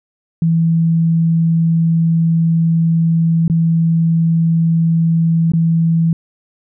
sine tone with dropouts, 164.81 Hz, E3, in tune, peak -10 dBFS, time 0.42-6.13 s, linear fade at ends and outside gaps 2 ms, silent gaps 3.48-3.498 / 5.519-5.535 s, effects none

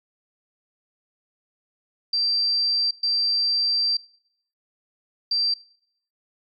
sine tone bursts at uneven times, 4699 Hz, D8, in tune, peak -19 dBFS, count 3, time 2.13-2.91 / 3.03-3.97 / 5.31-5.54 s, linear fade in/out 5 ms, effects noise-tail reverb RT60 0.7 s tail -23 dB re dry + MP3 96 kbps

